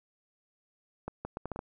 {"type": "accelerating click train", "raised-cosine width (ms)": 1, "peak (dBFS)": -22, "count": 7, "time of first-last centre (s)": [1.08, 1.591], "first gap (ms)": 170, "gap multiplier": 0.71, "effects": []}